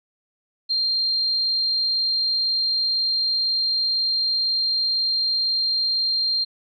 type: tone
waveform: sine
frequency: 4186 Hz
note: C8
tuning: in tune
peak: -19 dBFS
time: 0.69-6.45 s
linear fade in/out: 20 ms
effects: none